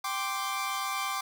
sawtooth chord, G suspended fourth, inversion none, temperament equal, 784 / 1046.5 / 1174.7 Hz, G5 / C6 / D6, 0 / 0 / 0 cents, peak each -33 / -32 / -29 dBFS, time 0.04-1.21 s, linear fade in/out 5 ms, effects none

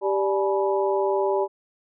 harmonic tone with a mistuned harmonic, 196 Hz, G3, in tune, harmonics 2 / 3 / 4 / 5, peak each -22 / -26 / -28 / -30 dBFS, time 0.01-1.48 s, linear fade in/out 50 ms, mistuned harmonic 4, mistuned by +140 cents, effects none

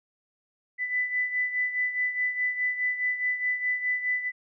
sine beating tone pair, 1993 / 1997.8 Hz, B6 / B6, +15 / +19 cents, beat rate 4.8 Hz, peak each -26 / -32 dBFS, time 0.78-4.32 s, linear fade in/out 50 ms, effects none

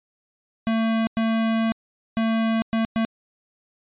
square tone bursts at uneven times, 224.7 Hz, A3, 37 cents sharp, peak -20 dBFS, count 5, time 0.67-1.07 / 1.17-1.72 / 2.17-2.62 / 2.73-2.85 / 2.96-3.05 s, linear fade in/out 0 ms, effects resampled to 8000 Hz

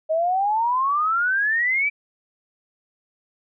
sine exponential sweep, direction up, 621 to 2349 Hz, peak -18 dBFS, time 0.09-1.9 s, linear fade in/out 20 ms, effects none

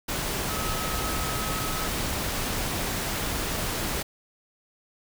sine tone in noise, 1281 Hz, E6, 50 cents flat, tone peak -35 dBFS, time 0.48-1.88 s, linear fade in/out 10 ms, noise pink, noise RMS -29 dBFS, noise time 0.08-4.03 s, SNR -9 dB, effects none

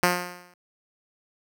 5% pulse tone with exponential decay, 177.9 Hz, F3, 32 cents sharp, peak -5 dBFS, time 0.03-0.54 s, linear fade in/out 2 ms, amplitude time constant 110 ms, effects none

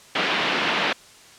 white band-pass noise, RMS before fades -23 dBFS, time 0.15-0.93 s, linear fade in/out 5 ms, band 170 to 3300 Hz, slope 24 dB/octave, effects white hiss -48 dBFS RMS until 1.38 s + low-pass 8000 Hz 12 dB/octave

